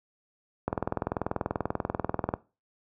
click train, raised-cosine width 1 ms, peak -13 dBFS, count 35, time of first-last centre 0.68-2.339 s, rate 20.5 Hz, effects noise-tail reverb RT60 0.3 s tail -19 dB re dry + high-pass 60 Hz 12 dB/octave

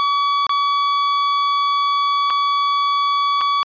45% pulse tone with dropouts, 1137 Hz, C#6, 44 cents sharp, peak -15 dBFS, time 0-3.63 s, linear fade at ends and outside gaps 0 ms, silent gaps 0.467-0.494 / 2.301-2.305 / 3.41-3.414 s, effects resampled to 11025 Hz

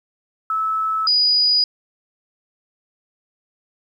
sine tone pair in turn, 1304 / 4923 Hz, E6 / D#8, -19 / -19 cents, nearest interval octave + major seventh, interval 2300 cents, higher second, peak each -18 / -13 dBFS, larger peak second, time 0.5-1.07 / 1.07-1.64 s, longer neither, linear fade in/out 2 ms, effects 9-bit

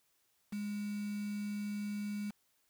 sine tone with quantisation, 206.3 Hz, G#3, 11 cents flat, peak -36 dBFS, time 0.52-2.31 s, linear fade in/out 10 ms, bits 8, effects white hiss -75 dBFS RMS until 2.69 s

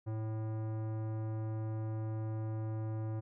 sine tone with tanh clipping, 109.8 Hz, A2, 3 cents flat, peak -37 dBFS, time 0.06-3.21 s, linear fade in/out 20 ms, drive 17 dB, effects none

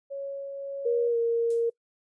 sine tone with tremolo, 554.4 Hz, C#5, in tune, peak -31 dBFS, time 0.1-1.09 s, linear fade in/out 20 ms, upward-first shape triangle, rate 1.8 Hz, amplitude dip 30%
sine tone with pitch glide, 474.4 to 464.6 Hz, A#4 to A#4, +30 to -6 cents, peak -22 dBFS, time 0.85-1.7 s, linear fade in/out 10 ms, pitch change -36 cents, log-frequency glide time 1.1-1.17 s
violet noise with exponential decay, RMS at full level -41 dBFS, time 1.5-1.73 s, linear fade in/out 5 ms, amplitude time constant 48 ms
effects noise-tail reverb RT60 0.1 s tail -25 dB re dry + resampled to 22050 Hz

